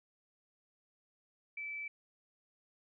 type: tone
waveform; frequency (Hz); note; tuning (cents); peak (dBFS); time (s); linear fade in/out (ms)
sine; 2314; D7; -26; -39; 1.57-1.88; 5
effects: none